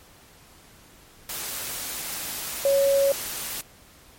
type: tone in noise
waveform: sine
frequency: 554 Hz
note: C#5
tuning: 1 cent flat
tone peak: -17 dBFS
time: 2.65-3.12 s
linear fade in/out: 2 ms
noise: white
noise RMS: -32 dBFS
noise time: 1.29-3.61 s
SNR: +12 dB
effects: pink hiss -52 dBFS RMS until 4.18 s + MP3 64 kbps